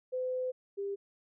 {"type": "tone pair in turn", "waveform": "sine", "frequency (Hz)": [509, 398.7], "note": ["C5", "G4"], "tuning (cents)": [-48, 29], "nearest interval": "major third", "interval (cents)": 423, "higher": "first", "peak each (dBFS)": [-31, -33], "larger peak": "first", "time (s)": [[0.12, 0.52], [0.77, 0.96]], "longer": "first", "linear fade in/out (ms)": 20, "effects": []}